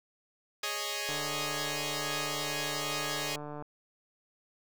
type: chord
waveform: 5% pulse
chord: Ab suspended fourth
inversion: none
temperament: equal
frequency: 415.3 / 554.4 / 622.3 Hz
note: Ab4 / Db5 / Eb5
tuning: 0 / 0 / 0 cents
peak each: -26 dBFS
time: 0.63-3.36 s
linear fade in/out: 5 ms
type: click train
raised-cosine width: 1 ms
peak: -28 dBFS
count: 376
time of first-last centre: 1.09-3.624 s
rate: 148 Hz
effects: none